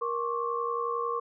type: tone cluster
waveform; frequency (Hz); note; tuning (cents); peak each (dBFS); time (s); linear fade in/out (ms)
sine; 470.7 / 1077 / 1148; A#4 / C6 / D6; +17 / +50 / -40; -32 / -32 / -33; 0.01-1.2; 10
effects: none